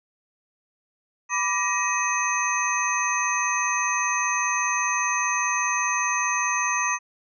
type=tone cluster; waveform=sine; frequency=989 / 1174 / 1899 / 2535 / 6220 Hz; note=B5 / D6 / A#6 / D#7 / G8; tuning=+2 / -1 / +32 / +32 / -14 cents; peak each=-28 dBFS; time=1.29-6.99 s; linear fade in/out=50 ms; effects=none